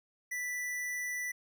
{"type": "tone", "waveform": "square", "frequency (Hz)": 1975.5, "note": "B6", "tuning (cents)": 0, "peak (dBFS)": -35, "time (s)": [0.31, 1.32], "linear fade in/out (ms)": 10, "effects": []}